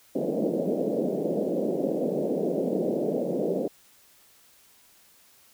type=band-pass noise; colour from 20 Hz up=white; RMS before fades=-27 dBFS; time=0.15-3.68 s; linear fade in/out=5 ms; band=170 to 590 Hz; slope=48 dB/octave; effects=white hiss -58 dBFS RMS until 5.53 s